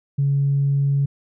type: tone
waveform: sine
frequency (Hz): 140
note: C#3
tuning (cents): +18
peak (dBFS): -15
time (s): 0.18-1.06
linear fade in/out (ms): 10
effects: tanh soft clip ceiling -11 dBFS